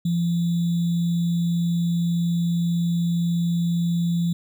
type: tone with sample-and-hold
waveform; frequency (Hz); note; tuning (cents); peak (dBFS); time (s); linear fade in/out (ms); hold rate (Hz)
sine; 170.9; F3; -37; -19; 0.05-4.33; 5; 3675
effects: none